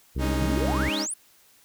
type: harmonic tone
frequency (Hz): 65.41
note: C2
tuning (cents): 0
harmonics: 1 / 2 / 3 / 4 / 5 / 6 / 7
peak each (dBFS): -26 / -32 / -36 / -38 / -40 / -42 / -43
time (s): 0.15-0.9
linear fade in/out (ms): 20
type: chord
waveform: sawtooth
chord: Ab suspended fourth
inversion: none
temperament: equal with one note detuned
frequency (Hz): 204.1 / 277.2 / 311.1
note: Ab3 / Db4 / Eb4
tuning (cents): -30 / 0 / 0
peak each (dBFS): -29 / -29 / -25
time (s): 0.18-1.07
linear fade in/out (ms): 50
type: exponential sweep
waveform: sine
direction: up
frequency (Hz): 130.81 to 10420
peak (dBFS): -28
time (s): 0.41-1.14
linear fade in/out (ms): 5
effects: white hiss -58 dBFS RMS until 1.64 s